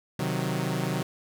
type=chord; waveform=sawtooth; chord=C diminished; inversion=none; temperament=equal; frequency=130.81 / 155.56 / 185 Hz; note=C3 / Eb3 / Gb3; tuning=0 / 0 / 0 cents; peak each=-27 dBFS; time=0.19-1.03 s; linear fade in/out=5 ms; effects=none